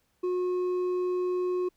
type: tone with hard clipping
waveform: sine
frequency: 362.3 Hz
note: F#4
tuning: 36 cents flat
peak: -27 dBFS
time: 0.23-1.69 s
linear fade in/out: 10 ms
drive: 4 dB
effects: pink hiss -72 dBFS RMS until 1.76 s